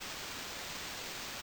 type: noise with sample-and-hold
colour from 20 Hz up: white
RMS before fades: -43 dBFS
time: 0-1.42 s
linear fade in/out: 20 ms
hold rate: 11025 Hz
effects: none